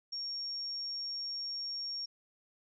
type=tone; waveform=sine; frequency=5540 Hz; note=F8; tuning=15 cents flat; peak=-36 dBFS; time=0.12-2.06 s; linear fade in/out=10 ms; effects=none